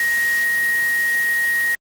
sine tone in noise, 1880 Hz, A#6, 14 cents sharp, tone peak -16 dBFS, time 0-1.75 s, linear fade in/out 2 ms, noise white, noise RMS -30 dBFS, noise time 0-1.75 s, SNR +11 dB, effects Opus 48 kbps

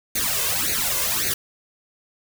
white noise with flanger, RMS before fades -23 dBFS, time 0.15-1.34 s, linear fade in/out 5 ms, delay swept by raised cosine 0.46 to 1.96 ms, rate 1.8 Hz, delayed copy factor +1, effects none

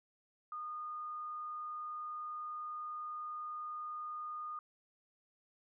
sine tone, 1225 Hz, D#6, 27 cents flat, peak -40 dBFS, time 0.52-4.59 s, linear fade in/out 2 ms, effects none

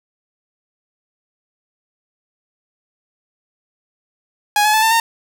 sawtooth tone with pitch steps, 830.6 / 851 / 871.9 / 893.3 / 915.2 Hz, G#5 / G#5 / A5 / A5 / A#5, 0 / +42 / -16 / +26 / -32 cents, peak -8 dBFS, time 4.56-5 s, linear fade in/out 2 ms, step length 88 ms, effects none

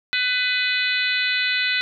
harmonic tone with a mistuned harmonic, 500 Hz, B4, 21 cents sharp, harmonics 3 / 4 / 5 / 6 / 7 / 8 / 9, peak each -25 / -25 / -25 / -32 / -29 / -26 / -36 dBFS, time 0.13-1.81 s, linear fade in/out 0 ms, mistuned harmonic 9, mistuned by -62 cents, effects none

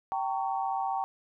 sine tone cluster, 777 / 912 / 1118 Hz, G5 / A#5 / C#6, -16 / -38 / +14 cents, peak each -30 / -33 / -37 dBFS, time 0.12-1.04 s, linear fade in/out 0 ms, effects none

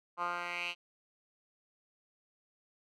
10% pulse tone with band-pass filter sweep, 174.8 Hz, F3, 2 cents sharp, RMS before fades -37 dBFS, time 0.17-0.75 s, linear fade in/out 50 ms, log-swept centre 1100 to 3000 Hz, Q 3.9, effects none

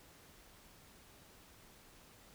silence, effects pink hiss -61 dBFS RMS until 2.34 s

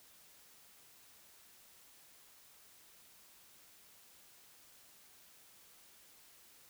silence, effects white hiss -62 dBFS RMS until 6.69 s

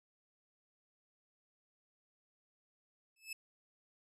sawtooth tone with exponential growth, 2610 Hz, E7, 18 cents flat, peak -35 dBFS, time 3.16-3.33 s, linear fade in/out 5 ms, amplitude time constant 36 ms, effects resampled to 32000 Hz

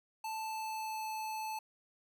square tone with pitch glide, 880 to 871.4 Hz, A5 to A5, 0 to -17 cents, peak -38 dBFS, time 0.24-1.59 s, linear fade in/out 5 ms, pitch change -17 cents, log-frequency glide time 0.38-1.07 s, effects none

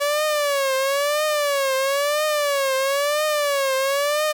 sawtooth tone with vibrato, 569 Hz, C#5, 45 cents sharp, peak -15 dBFS, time 0-4.33 s, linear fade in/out 20 ms, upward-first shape triangle, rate 1 Hz, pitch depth 140 cents each way, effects none

